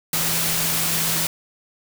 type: tone in noise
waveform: sine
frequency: 164.4 Hz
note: E3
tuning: 4 cents flat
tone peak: -31 dBFS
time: 0.13-1.27 s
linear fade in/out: 2 ms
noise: white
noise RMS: -22 dBFS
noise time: 0.13-1.27 s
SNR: -12 dB
effects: none